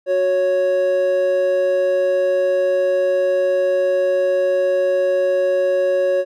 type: tone pair together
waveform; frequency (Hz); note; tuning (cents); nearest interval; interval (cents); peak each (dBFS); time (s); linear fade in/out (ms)
triangle; 368.4 / 554.4; F#4 / C#5; -7 / 0; perfect fifth; 707; -21 / -13; 0.06-6.25; 50
effects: none